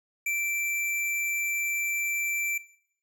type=tone; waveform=square; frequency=2341 Hz; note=D7; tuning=6 cents flat; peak=-27 dBFS; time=0.26-2.58 s; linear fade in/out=5 ms; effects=noise-tail reverb RT60 0.7 s tail -19 dB re dry